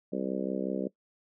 harmonic tone, 65.41 Hz, C2, in tune, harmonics 3 / 4 / 5 / 6 / 7 / 8 / 9, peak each -35 / -36 / -37 / -38 / -38 / -39 / -40 dBFS, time 0.12-0.88 s, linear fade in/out 10 ms, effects noise-tail reverb RT60 0.1 s tail -19 dB re dry

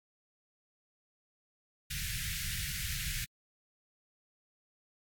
pink band-stop noise, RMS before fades -37 dBFS, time 1.9-3.25 s, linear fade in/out 10 ms, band 160 to 1600 Hz, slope 48 dB/octave, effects AAC 64 kbps

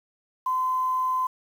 sine tone with quantisation, 1026 Hz, C6, 34 cents flat, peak -22 dBFS, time 0.46-1.27 s, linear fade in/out 5 ms, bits 8, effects none

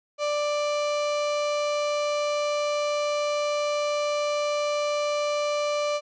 35% pulse tone, 589 Hz, D5, 5 cents sharp, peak -22 dBFS, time 0.18-6.01 s, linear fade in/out 50 ms, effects resampled to 16000 Hz

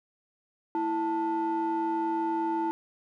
triangle ring-modulated tone, 277.2 Hz, C#4, in tune, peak -21 dBFS, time 0.75-2.71 s, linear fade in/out 0 ms, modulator 607 Hz, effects none

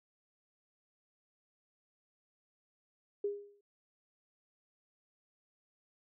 sine tone with exponential decay, 407.1 Hz, G#4, 35 cents flat, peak -29 dBFS, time 3.24-3.61 s, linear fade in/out 5 ms, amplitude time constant 79 ms, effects none

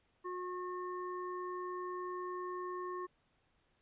harmonic tone, 362 Hz, F#4, 38 cents flat, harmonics 1 / 3 / 5, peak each -41 / -42 / -54 dBFS, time 0.24-3.07 s, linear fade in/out 20 ms, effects pink hiss -75 dBFS RMS until 3.81 s + resampled to 8000 Hz

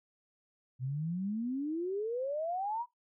sine exponential sweep, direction up, 123.47 to 987.8 Hz, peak -32 dBFS, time 0.79-2.86 s, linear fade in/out 50 ms, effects noise-tail reverb RT60 0.2 s tail -24 dB re dry

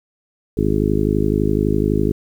harmonic tone, 51.91 Hz, G#1, in tune, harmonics 1 / 2 / 3 / 4 / 5 / 6 / 7 / 8, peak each -23 / -23 / -23 / -23 / -23 / -23 / -23 / -23 dBFS, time 0.57-2.12 s, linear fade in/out 5 ms, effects 8-bit

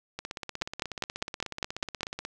two click trains, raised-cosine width 0.2 ms, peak -18 / -11 dBFS, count 35 / 8, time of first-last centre 0.19-2.251 / 0.62-2.031 s, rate 16.5 / 4.96 Hz, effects none

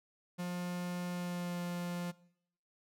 45% pulse tone with pitch glide, 177.3 to 175.16 Hz, F3 to F3, +26 to +5 cents, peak -36 dBFS, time 0.38-2.12 s, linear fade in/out 20 ms, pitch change -21 cents, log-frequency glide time 1.1-1.6 s, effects noise-tail reverb RT60 0.7 s tail -21 dB re dry

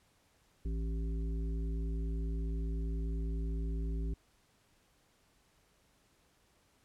harmonic tone with a mistuned harmonic, 55 Hz, A1, in tune, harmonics 1 / 3 / 5 / 7, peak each -33 / -43 / -47 / -50 dBFS, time 0.65-4.14 s, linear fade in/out 5 ms, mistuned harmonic 7, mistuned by +24 cents, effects pink hiss -70 dBFS RMS until 6.84 s + low-pass 12000 Hz 12 dB/octave

